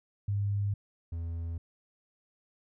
sine / triangle tone pair in turn, 101.2 / 83.67 Hz, G#2 / E2, -44 / +26 cents, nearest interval minor third, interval 330 cents, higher first, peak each -27 / -31 dBFS, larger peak first, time 0.28-0.74 / 1.12-1.58 s, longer neither, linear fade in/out 5 ms, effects none

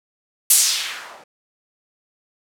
violet noise with low-pass filter sweep, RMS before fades -20 dBFS, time 0.5-1.24 s, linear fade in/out 5 ms, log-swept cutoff 11000 to 560 Hz, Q 1.4, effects none

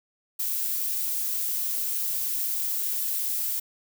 violet noise, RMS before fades -28 dBFS, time 0.39-3.6 s, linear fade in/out 10 ms, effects none

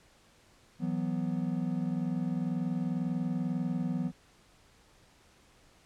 triangle chord, E suspended second, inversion none, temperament equal, 164.81 / 185 / 246.9 Hz, E3 / F#3 / B3, 0 / 0 / 0 cents, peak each -32 dBFS, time 0.79-4.12 s, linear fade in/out 50 ms, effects pink hiss -62 dBFS RMS until 5.85 s + low-pass 9000 Hz 12 dB/octave

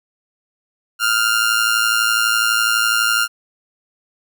sawtooth tone with amplitude modulation, 1400 Hz, F6, 4 cents sharp, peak -8 dBFS, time 0.99-3.28 s, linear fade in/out 50 ms, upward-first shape sine, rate 112 Hz, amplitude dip 60%, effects none

